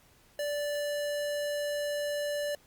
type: tone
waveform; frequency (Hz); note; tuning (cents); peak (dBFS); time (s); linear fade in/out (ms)
square; 584; D5; -10; -31; 0.39-2.55; 2
effects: pink hiss -62 dBFS RMS until 2.66 s + Opus 48 kbps